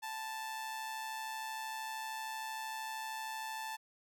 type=tone with amplitude modulation; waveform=sawtooth; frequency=880 Hz; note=A5; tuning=in tune; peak=-34 dBFS; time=0.02-3.77 s; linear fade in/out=20 ms; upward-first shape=sine; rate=133 Hz; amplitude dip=40%; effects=none